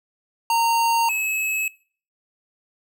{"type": "tone pair in turn", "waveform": "square", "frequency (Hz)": [923, 2582], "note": ["A#5", "E7"], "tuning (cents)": [-17, -37], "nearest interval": "octave + tritone", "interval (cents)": 1780, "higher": "second", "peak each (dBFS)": [-18, -22], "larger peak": "first", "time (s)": [[0.5, 1.09], [1.09, 1.68]], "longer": "neither", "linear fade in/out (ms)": 2, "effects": ["noise-tail reverb RT60 0.5 s tail -24 dB re dry"]}